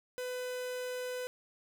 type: tone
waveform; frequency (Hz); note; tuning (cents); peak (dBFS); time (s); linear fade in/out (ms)
45% pulse; 501; B4; +25; -36; 0.18-1.27; 0
effects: none